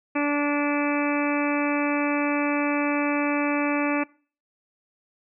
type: harmonic tone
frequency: 290.5 Hz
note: D4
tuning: 19 cents flat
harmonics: 1 / 2 / 3 / 4 / 5 / 6 / 7 / 8 / 9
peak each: -23 / -29 / -32 / -32 / -36 / -36 / -37 / -32 / -34 dBFS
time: 0.15-4.04 s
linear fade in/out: 10 ms
effects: noise-tail reverb RT60 0.4 s tail -22 dB re dry